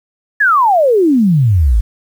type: exponential sweep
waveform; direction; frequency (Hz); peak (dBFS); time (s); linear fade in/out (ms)
sine; down; 1760 to 49; -7; 0.4-1.81; 10
effects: 7-bit